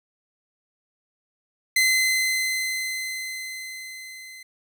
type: tone with level ramp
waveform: sawtooth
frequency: 2053 Hz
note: C7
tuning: 33 cents flat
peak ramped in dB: -13 to -37 dBFS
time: 1.76-4.43 s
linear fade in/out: 5 ms
effects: none